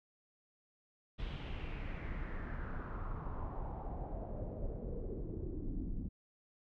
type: noise with low-pass filter sweep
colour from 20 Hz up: brown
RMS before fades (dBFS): -41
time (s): 1.18-6.09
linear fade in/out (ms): 20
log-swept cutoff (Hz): 3400 to 250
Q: 3.3
effects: none